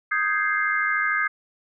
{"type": "chord", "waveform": "sine", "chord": "Ab major seventh", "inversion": "second", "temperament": "equal", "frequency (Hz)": [1244.5, 1568, 1661.2, 2093], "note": ["Eb6", "G6", "Ab6", "C7"], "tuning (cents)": [0, 0, 0, 0], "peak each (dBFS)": -26, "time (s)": [0.11, 1.28], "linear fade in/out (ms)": 10, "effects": []}